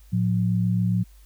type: tone pair together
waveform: sine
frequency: 112 / 179.34 Hz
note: A2 / F3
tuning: +31 / +46 cents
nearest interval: minor sixth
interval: 815 cents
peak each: -22 dBFS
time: 0.12-1.04 s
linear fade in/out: 20 ms
effects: added 50 Hz sine -47 dBFS peak until 1.25 s + white hiss -60 dBFS RMS until 1.25 s